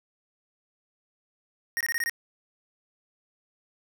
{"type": "tone bursts", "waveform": "square", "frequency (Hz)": 1864.7, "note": "A#6", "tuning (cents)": 0, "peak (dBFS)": -26, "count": 6, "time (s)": [1.77, 2.096], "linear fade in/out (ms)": 0, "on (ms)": 36, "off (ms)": 22, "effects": []}